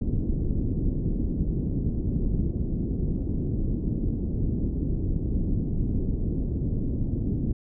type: low-pass noise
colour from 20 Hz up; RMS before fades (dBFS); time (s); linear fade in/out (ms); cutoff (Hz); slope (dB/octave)
pink; -26; 0.01-7.53; 5; 320; 24
effects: none